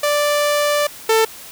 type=tone pair in turn; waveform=sawtooth; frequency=587.3 / 445.1 Hz; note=D5 / A4; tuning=0 / +20 cents; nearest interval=perfect fourth; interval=480 cents; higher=first; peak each=-11 / -8 dBFS; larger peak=second; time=0.03-0.87 / 1.09-1.25 s; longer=first; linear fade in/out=5 ms; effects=white hiss -37 dBFS RMS until 1.51 s

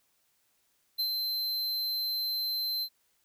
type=tone with ADSR envelope; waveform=square; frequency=4100 Hz; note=C8; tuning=36 cents flat; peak=-27 dBFS; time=0.98-2.89 s; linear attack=19 ms; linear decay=80 ms; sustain=-3 dB; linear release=65 ms; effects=white hiss -72 dBFS RMS until 3.24 s

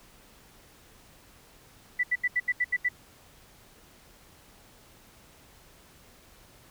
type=tone bursts; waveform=sine; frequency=1975.5 Hz; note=B6; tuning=in tune; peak=-22 dBFS; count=8; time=1.99-2.889 s; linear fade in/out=10 ms; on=45 ms; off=77 ms; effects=pink hiss -56 dBFS RMS until 6.7 s

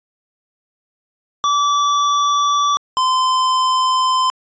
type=tone pair in turn; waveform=square; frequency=1156 / 1029.9 Hz; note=D6 / C6; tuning=-28 / -28 cents; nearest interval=major second; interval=200 cents; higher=first; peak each=-14 dBFS; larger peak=neither; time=1.44-2.77 / 2.97-4.3 s; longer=neither; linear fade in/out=0 ms; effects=resampled to 16000 Hz

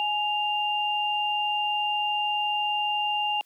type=tone pair together; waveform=sine; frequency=837.4 / 2794 Hz; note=G#5 / F7; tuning=+14 / 0 cents; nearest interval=octave + major sixth; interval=2086 cents; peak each=-26 / -27 dBFS; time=0-3.41 s; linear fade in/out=0 ms; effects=white hiss -64 dBFS RMS until 3.45 s + high-pass 300 Hz 12 dB/octave

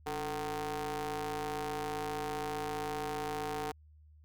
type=ring-modulated tone; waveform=sawtooth; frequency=157.4 Hz; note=D#3; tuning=20 cents sharp; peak=-28 dBFS; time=0.06-3.72 s; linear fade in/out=10 ms; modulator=602 Hz; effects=added 76 Hz sine -56 dBFS peak until 4.24 s

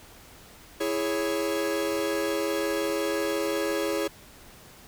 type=chord; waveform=45% pulse; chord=C# minor; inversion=first; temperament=equal; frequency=329.6 / 415.3 / 554.4 Hz; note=E4 / G#4 / C#5; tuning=0 / 0 / 0 cents; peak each=-30 dBFS; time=0.8-4.08 s; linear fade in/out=10 ms; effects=pink hiss -50 dBFS RMS until 4.87 s

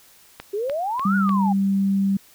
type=click train; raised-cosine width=0.3 ms; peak=-17 dBFS; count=4; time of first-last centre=0.4-1.293 s; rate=3.36 Hz
type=exponential two-way sweep; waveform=sine; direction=up then down; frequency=386.7 to 1480 to 778 Hz; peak=-22 dBFS; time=0.53-1.53 s; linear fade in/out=10 ms; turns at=1.16 s
type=tone; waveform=sine; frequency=196 Hz; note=G3; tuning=in tune; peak=-17 dBFS; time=1.05-2.17 s; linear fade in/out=5 ms
effects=white hiss -52 dBFS RMS until 2.34 s

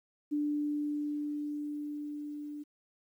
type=tone with level ramp; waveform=sine; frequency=295 Hz; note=D4; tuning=8 cents sharp; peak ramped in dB=-28 to -39 dBFS; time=0.31-2.64 s; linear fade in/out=20 ms; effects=11-bit

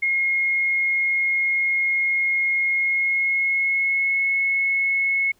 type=tone with pitch glide; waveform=sine; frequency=2151 to 2186 Hz; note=C7 to C#7; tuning=+47 to -25 cents; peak=-18 dBFS; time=0.02-5.32 s; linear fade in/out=10 ms; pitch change=+28 cents; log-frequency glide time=2.69-4.27 s; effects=pink hiss -62 dBFS RMS until 5.39 s

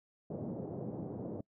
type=band-pass noise; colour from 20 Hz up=pink; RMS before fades=-41 dBFS; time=0.3-1.41 s; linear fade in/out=5 ms; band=120 to 590 Hz; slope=24 dB/octave; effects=noise-tail reverb RT60 0.1 s tail -26 dB re dry

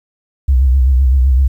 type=tone with vibrato; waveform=sine; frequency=65.41 Hz; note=C2; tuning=in tune; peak=-6 dBFS; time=0.48-1.48 s; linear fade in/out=10 ms; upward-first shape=sine; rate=7.8 Hz; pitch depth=92 cents each way; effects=tanh soft clip ceiling -3 dBFS + 8-bit

